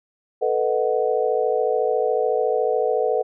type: chord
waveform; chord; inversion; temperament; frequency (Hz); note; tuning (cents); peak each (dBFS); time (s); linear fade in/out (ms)
sine; B dominant seventh; third; equal; 440 / 493.9 / 622.3 / 740; A4 / B4 / D#5 / F#5; 0 / 0 / 0 / 0; -22 / -22 / -26 / -26; 0.41-3.23; 20
effects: none